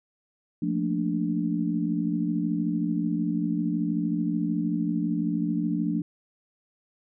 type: chord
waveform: sine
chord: Bb major seventh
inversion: second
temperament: equal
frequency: 174.61 / 220 / 233.1 / 293.7 Hz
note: F3 / A3 / Bb3 / D4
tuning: 0 / 0 / 0 / 0 cents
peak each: -28 / -30 / -33 / -28 dBFS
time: 0.62-6.02 s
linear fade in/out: 5 ms
effects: none